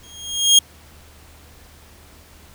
25% pulse tone with exponential growth, 3250 Hz, G#7, 38 cents flat, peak -3 dBFS, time 0.03-0.59 s, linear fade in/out 5 ms, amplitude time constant 120 ms, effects added 76 Hz sine -48 dBFS peak until 2.54 s + pink hiss -48 dBFS RMS until 2.54 s

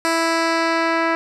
10% pulse tone with low-pass filter sweep, 329.6 Hz, E4, in tune, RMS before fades -19 dBFS, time 0.05-1.15 s, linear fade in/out 0 ms, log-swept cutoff 9400 to 2500 Hz, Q 0.93, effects none

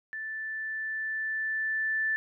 sine tone with level ramp, 1760 Hz, A6, in tune, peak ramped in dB -34 to -25 dBFS, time 0.13-2.16 s, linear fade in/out 0 ms, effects none

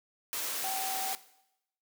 sine tone in noise, 767 Hz, G5, 38 cents flat, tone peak -34 dBFS, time 0.64-1.13 s, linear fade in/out 0 ms, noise white, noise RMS -35 dBFS, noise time 0.33-1.15 s, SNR -2 dB, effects noise-tail reverb RT60 0.8 s tail -17 dB re dry + high-pass 300 Hz 12 dB/octave

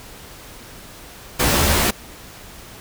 pink noise with comb filter, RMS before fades -17 dBFS, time 1.39-1.91 s, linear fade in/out 10 ms, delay 14 ms, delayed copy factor +1, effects pink hiss -40 dBFS RMS until 2.8 s

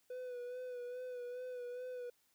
triangle tone with vibrato, 496.2 Hz, B4, 8 cents sharp, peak -40 dBFS, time 0.1-2.1 s, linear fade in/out 5 ms, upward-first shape sine, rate 2.4 Hz, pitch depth 35 cents each way, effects white hiss -75 dBFS RMS until 2.34 s

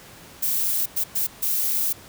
violet noise bursts at uneven times, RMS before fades -23 dBFS, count 4, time 0.42-0.86 / 0.96-1.04 / 1.15-1.27 / 1.42-1.93 s, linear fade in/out 10 ms, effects pink hiss -45 dBFS RMS until 2.08 s + high-pass 60 Hz 12 dB/octave

